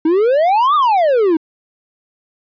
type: exponential two-way sweep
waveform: triangle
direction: up then down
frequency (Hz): 306.5 to 1244.5 to 306.5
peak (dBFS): -8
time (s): 0.05-1.37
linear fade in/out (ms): 5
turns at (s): 0.75
effects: resampled to 11025 Hz